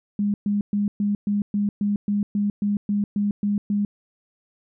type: tone bursts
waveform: sine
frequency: 204.6 Hz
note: G#3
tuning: 26 cents flat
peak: -19 dBFS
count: 14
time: 0.19-3.85 s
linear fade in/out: 2 ms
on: 150 ms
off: 120 ms
effects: none